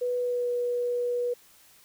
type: tone with pitch glide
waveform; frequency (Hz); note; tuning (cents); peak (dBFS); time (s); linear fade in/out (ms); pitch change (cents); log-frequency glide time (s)
sine; 492.7 to 486.2; B4 to B4; -4 to -27; -25; 0.01-1.34; 10; -23; 0.18-0.5
effects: white hiss -57 dBFS RMS until 1.84 s